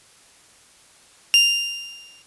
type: tone with exponential decay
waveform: 30% pulse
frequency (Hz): 2794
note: F7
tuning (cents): 0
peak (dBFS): -7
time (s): 1.34-2.22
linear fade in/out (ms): 0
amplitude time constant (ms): 190
effects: white hiss -52 dBFS RMS until 2.26 s + resampled to 24000 Hz